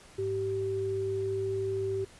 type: tone pair together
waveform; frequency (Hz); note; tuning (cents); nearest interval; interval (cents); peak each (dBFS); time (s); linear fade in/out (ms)
sine; 102.45 / 386.8; G#2 / G4; -23 / -23; octave + major seventh; 2300; -37 / -29; 0.18-2.05; 10
effects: pink hiss -54 dBFS RMS until 2.19 s + resampled to 24000 Hz